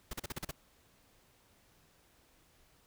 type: noise bursts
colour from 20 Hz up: pink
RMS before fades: -39 dBFS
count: 7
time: 0.11-0.512 s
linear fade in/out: 5 ms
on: 24 ms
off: 39 ms
effects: pink hiss -67 dBFS RMS until 2.86 s